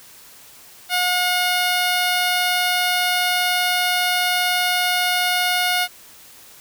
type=tone; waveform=10% pulse; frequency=721 Hz; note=F#5; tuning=45 cents flat; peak=-9 dBFS; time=0.89-5.88 s; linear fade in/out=50 ms; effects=white hiss -45 dBFS RMS until 6.6 s